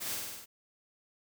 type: noise with echo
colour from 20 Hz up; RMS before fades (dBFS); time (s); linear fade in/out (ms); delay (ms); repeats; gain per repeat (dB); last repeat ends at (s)
white; -38; 0-0.16; 20; 50; 6; -2; 0.46
effects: none